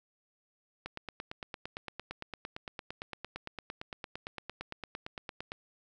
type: click train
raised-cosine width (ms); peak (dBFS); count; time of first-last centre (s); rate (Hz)
0.3; -23; 42; 0.86-5.519; 8.8
effects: none